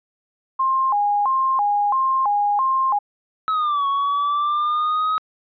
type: tone with vibrato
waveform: sine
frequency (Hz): 932.3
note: A#5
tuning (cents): 0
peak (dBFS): -16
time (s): 0.59-2.99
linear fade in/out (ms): 10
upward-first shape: square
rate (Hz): 1.5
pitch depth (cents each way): 220
type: exponential two-way sweep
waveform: triangle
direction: down then up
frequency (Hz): 1300 to 1107 to 1272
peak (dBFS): -16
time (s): 3.48-5.18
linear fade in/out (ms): 0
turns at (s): 3.87
effects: resampled to 11025 Hz